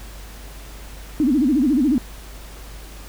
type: tone with vibrato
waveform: sine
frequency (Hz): 274.9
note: C#4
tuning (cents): -14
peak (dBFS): -14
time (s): 1.2-1.98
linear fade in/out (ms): 0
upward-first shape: sine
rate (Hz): 14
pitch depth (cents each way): 240
effects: added 50 Hz sine -36 dBFS peak until 3.08 s + pink hiss -42 dBFS RMS until 3.08 s